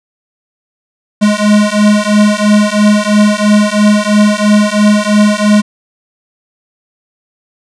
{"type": "beating tone pair", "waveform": "square", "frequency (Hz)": [207.7, 210.7], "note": ["G#3", "G#3"], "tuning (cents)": [0, 25], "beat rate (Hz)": 3, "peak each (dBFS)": -10, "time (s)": [1.21, 5.62], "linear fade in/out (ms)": 20, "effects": ["resampled to 22050 Hz", "7-bit"]}